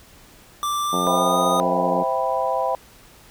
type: tone with pitch glide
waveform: square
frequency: 1174.7 to 1236 Hz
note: D6 to D#6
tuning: 0 to -12 cents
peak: -22 dBFS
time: 0.63-1.6 s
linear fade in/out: 0 ms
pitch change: +88 cents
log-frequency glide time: 0.84-1.38 s
type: harmonic tone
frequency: 89.8 Hz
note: F2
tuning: 49 cents sharp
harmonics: 2 / 3 / 4 / 5 / 6 / 7 / 8 / 9 / 10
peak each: -27 / -29 / -30 / -31 / -32 / -32 / -33 / -34 / -34 dBFS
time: 0.92-2.04 s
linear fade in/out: 20 ms
type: chord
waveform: sine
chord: C major seventh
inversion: none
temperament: equal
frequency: 523.3 / 659.3 / 784 / 987.8 Hz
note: C5 / E5 / G5 / B5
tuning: 0 / 0 / 0 / 0 cents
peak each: -25 dBFS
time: 1.07-2.75 s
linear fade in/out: 0 ms
effects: pink hiss -49 dBFS RMS until 3.3 s